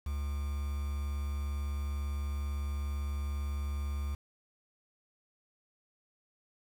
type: tone with quantisation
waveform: triangle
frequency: 71.1 Hz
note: C#2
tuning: 45 cents sharp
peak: -30 dBFS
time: 0.06-4.15 s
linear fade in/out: 5 ms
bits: 8
effects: none